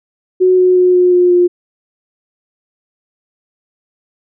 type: tone with pitch steps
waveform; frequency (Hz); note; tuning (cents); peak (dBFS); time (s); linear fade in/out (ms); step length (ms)
sine; 368.9 / 365.9 / 363 / 360.1 / 357.2 / 354.3; F#4 / F#4 / F#4 / F#4 / F4 / F4; -5 / -19 / -33 / -47 / +39 / +25; -6; 0.4-1.48; 20; 180
effects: none